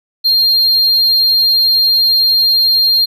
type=tone; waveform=triangle; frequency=4203 Hz; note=C8; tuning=7 cents sharp; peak=-7 dBFS; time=0.24-3.06 s; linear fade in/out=20 ms; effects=none